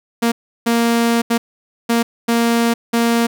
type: tone bursts at uneven times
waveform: sawtooth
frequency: 233.1 Hz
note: A#3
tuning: in tune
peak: -9 dBFS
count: 6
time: 0.22-0.32 / 0.66-1.22 / 1.3-1.38 / 1.89-2.03 / 2.28-2.74 / 2.93-3.27 s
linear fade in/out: 10 ms
effects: none